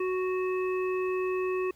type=harmonic tone; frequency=370 Hz; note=F#4; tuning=in tune; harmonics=1 / 3 / 5 / 7; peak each=-27 / -37 / -45 / -40 dBFS; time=0-1.71 s; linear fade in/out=5 ms; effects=added 60 Hz sine -62 dBFS peak until 1.75 s + pink hiss -62 dBFS RMS until 1.75 s